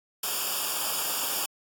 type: noise with comb filter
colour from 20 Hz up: white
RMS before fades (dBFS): -29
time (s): 0.23-1.46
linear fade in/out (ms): 5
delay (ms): 0.49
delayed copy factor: -0.85
effects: AAC 64 kbps

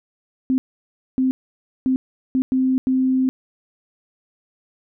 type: tone bursts at uneven times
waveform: sine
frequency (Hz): 260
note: C4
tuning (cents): -11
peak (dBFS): -15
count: 6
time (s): 0.5-0.58 / 1.18-1.31 / 1.86-1.96 / 2.35-2.42 / 2.52-2.78 / 2.87-3.29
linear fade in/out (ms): 0
effects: none

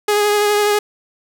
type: tone with vibrato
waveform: sawtooth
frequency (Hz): 415.3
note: G#4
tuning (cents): 0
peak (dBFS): -9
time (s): 0.08-0.79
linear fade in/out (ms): 5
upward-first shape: triangle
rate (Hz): 12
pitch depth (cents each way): 21
effects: none

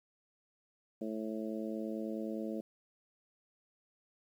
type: harmonic tone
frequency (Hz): 109.4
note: A2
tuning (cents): -9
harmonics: 2 / 3 / 4 / 5 / 6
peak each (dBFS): -39 / -41 / -45 / -44 / -49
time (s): 1.01-2.61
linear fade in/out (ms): 5
effects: 11-bit

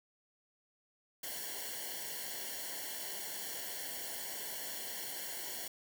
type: noise with comb filter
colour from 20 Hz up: white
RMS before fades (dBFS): -42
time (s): 1.23-5.68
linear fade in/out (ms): 5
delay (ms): 0.8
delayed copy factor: -1
effects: none

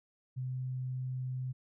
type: tone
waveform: sine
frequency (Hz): 128.4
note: C3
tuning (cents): -32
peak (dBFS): -34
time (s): 0.36-1.53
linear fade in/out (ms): 20
effects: none

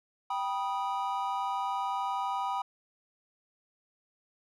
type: chord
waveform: triangle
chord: G augmented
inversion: none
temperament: equal with one note detuned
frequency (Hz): 784 / 976.4 / 1244.5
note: G5 / B5 / D#6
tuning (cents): 0 / -20 / 0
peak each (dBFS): -32 / -31 / -35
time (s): 0.3-2.62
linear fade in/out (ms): 5
effects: none

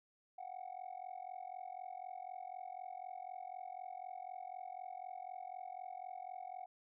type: tone with amplitude modulation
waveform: sine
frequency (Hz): 740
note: F#5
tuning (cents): 0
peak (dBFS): -39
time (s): 0.38-6.66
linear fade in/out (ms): 10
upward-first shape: sine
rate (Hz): 44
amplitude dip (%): 100
effects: tanh soft clip ceiling -40 dBFS

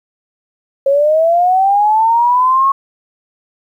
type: linear sweep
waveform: sine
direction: up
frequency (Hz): 541 to 1100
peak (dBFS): -8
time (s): 0.86-2.72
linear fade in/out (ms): 5
effects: 8-bit

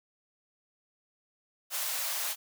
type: high-pass noise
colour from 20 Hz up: white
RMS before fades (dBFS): -33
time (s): 1.7-2.36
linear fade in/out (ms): 50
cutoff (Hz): 540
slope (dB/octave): 48
effects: none

